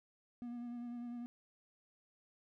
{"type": "tone with vibrato", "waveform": "triangle", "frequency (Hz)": 240, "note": "B3", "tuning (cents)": -49, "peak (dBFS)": -40, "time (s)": [0.42, 1.26], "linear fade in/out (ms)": 0, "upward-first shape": "sine", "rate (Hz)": 10, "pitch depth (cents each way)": 24, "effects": []}